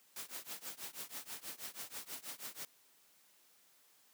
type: noise with tremolo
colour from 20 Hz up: white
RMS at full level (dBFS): -43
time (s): 0.16-2.65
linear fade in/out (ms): 2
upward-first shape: triangle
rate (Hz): 6.2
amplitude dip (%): 100
effects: white hiss -68 dBFS RMS until 4.13 s + high-pass 150 Hz 12 dB/octave